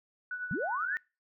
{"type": "tone with tremolo", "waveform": "sine", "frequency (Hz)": 1480, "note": "F#6", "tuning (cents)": 0, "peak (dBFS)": -32, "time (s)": [0.31, 0.97], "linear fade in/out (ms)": 2, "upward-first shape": "triangle", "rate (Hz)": 10, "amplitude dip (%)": 65}
{"type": "linear sweep", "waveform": "sine", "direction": "up", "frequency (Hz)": [129.4, 1864.7], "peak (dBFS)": -31, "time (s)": [0.51, 0.97], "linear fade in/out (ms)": 0}
{"effects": ["noise-tail reverb RT60 0.3 s tail -25 dB re dry"]}